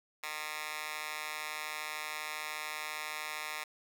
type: tone with high-pass filter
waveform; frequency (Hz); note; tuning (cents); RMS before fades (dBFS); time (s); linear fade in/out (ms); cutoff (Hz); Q
10% pulse; 152.9; D#3; -30; -40; 0.23-3.64; 5; 1500; 1.8
effects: 10-bit